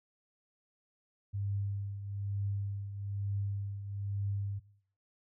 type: tone with tremolo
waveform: sine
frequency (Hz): 100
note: G2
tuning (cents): +35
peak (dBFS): -30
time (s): 1.33-4.6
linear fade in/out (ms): 20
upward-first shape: triangle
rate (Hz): 1.1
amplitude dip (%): 65
effects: noise-tail reverb RT60 0.6 s tail -20 dB re dry